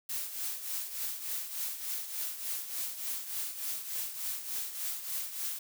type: noise with tremolo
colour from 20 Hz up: blue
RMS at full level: -34 dBFS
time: 0.09-5.59 s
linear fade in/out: 5 ms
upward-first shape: triangle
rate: 3.4 Hz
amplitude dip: 70%
effects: none